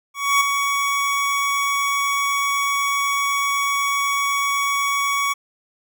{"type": "tone with ADSR envelope", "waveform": "25% pulse", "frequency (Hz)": 1123, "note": "C#6", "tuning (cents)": 22, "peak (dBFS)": -9, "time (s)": [0.14, 5.34], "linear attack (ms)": 270, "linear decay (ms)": 4, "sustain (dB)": -6, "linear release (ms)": 19, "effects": []}